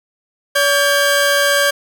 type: tone pair together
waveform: sawtooth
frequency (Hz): 570 / 1595.5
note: C#5 / G6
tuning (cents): +48 / +30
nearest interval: octave + tritone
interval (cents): 1782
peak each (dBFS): -11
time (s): 0.55-1.71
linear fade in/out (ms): 10
effects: none